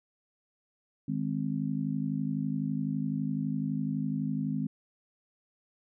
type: chord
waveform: sine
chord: Ab major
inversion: second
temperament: just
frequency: 155.74 / 207.7 / 259.6 Hz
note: Eb3 / Ab3 / C4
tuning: +2 / 0 / -13 cents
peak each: -33 dBFS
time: 1.08-4.67 s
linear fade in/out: 5 ms
effects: none

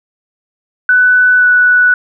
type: tone with pitch glide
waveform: sine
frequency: 1494 to 1479.4 Hz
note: F#6 to F#6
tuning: +16 to -1 cents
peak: -5 dBFS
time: 0.89-1.94 s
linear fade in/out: 2 ms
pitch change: -17 cents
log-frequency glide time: 1.38-1.45 s
effects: none

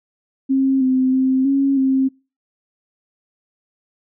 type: tone with pitch steps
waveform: sine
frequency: 267.7 / 259.1 / 261.8 / 274.6 / 265.6 Hz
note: C4 / C4 / C4 / C#4 / C4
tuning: +40 / -17 / +1 / -16 / +26 cents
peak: -13 dBFS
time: 0.49-2.09 s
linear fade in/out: 20 ms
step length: 320 ms
effects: noise-tail reverb RT60 0.3 s tail -24 dB re dry

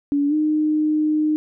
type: tone with pitch glide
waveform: sine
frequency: 285.7 to 306.2 Hz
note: D4 to D#4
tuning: -48 to -28 cents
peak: -16 dBFS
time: 0.12-1.36 s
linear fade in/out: 0 ms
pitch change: +120 cents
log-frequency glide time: 0.28-0.34 s
effects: none

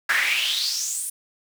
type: noise with high-pass filter sweep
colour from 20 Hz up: brown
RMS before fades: -24 dBFS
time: 0.09-1.1 s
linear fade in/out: 5 ms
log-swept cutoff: 1600 to 10000 Hz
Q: 5.3
effects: none

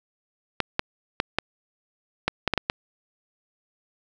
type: clicks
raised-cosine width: 0.3 ms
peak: -5 dBFS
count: 9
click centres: 0.603 / 0.794 / 1.201 / 1.386 / 2.28 / 2.477 / 2.537 / 2.577 / 2.699 s
effects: none

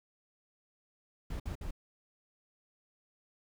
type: noise bursts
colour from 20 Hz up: brown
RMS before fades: -38 dBFS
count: 3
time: 1.3-1.709 s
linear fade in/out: 5 ms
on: 99 ms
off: 56 ms
effects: none

